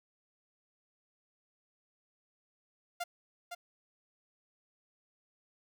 sawtooth tone with echo, 698.5 Hz, F5, in tune, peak -30 dBFS, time 3-3.04 s, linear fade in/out 10 ms, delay 510 ms, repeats 1, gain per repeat -6 dB, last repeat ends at 3.55 s, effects none

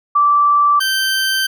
sine / 20% pulse tone pair in turn, 1165 / 1555.1 Hz, D6 / G6, -14 / -14 cents, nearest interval perfect fourth, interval 500 cents, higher second, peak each -9 / -10 dBFS, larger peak first, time 0.15-0.8 / 0.8-1.47 s, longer second, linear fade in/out 10 ms, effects none

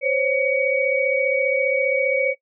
sine tone cluster, 521 / 556 / 2257 Hz, C5 / C#5 / C#7, -7 / +5 / +31 cents, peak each -22 dBFS, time 0.01-2.35 s, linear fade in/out 50 ms, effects noise-tail reverb RT60 0.1 s tail -17 dB re dry

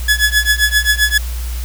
sawtooth tone with tremolo, 1700 Hz, G#6, 40 cents sharp, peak -4 dBFS, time 0.08-1.18 s, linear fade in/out 5 ms, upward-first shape triangle, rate 7.6 Hz, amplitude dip 100%, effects added 60 Hz sine -19 dBFS peak until 1.64 s + white hiss -33 dBFS RMS until 1.64 s

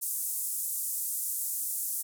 white band-pass noise, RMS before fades -33 dBFS, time 0.01-2.03 s, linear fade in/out 20 ms, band 8100 to 14000 Hz, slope 24 dB/octave, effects none

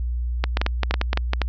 clicks, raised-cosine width 0.3 ms, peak -5 dBFS, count 12, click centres 0.44 / 0.571 / 0.615 / 0.664 / 0.833 / 0.91 / 0.941 / 1.014 / 1.131 / 1.174 / 1.334 / 1.417 s, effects added 60 Hz sine -22 dBFS peak until 1.48 s + resampled to 16000 Hz

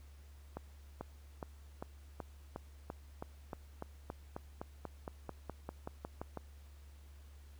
accelerating click train, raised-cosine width 1 ms, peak -27 dBFS, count 22, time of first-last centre 0.57-6.373 s, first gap 440 ms, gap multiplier 0.95, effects added 71 Hz sine -53 dBFS peak until 7.59 s + pink hiss -67 dBFS RMS until 7.59 s

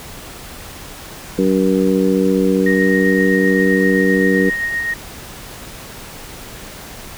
harmonic tone, 95 Hz, F#2, 46 cents sharp, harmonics 2 / 3 / 4 / 5, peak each -16 / -17 / -19 / -18 dBFS, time 1.38-4.5 s, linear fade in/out 10 ms
sine tone with tremolo, 1864.7 Hz, A#6, in tune, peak -16 dBFS, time 2.66-4.94 s, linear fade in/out 5 ms, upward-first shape triangle, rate 7.7 Hz, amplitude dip 40%
effects pink hiss -34 dBFS RMS until 7.17 s

